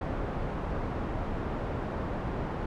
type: low-pass noise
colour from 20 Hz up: pink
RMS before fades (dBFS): -33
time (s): 0.01-2.66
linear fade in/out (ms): 5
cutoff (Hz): 1100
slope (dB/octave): 12
effects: none